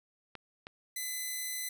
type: clicks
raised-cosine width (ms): 0.3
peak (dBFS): -27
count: 2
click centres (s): 0.353 / 0.669
type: tone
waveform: 5% pulse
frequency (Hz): 2016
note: B6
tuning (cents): +35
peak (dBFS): -25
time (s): 0.96-1.69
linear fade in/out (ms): 5
effects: none